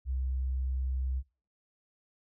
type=tone; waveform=sine; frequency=64.9 Hz; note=C2; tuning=13 cents flat; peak=-29 dBFS; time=0.05-1.23 s; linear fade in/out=50 ms; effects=noise-tail reverb RT60 0.4 s tail -24 dB re dry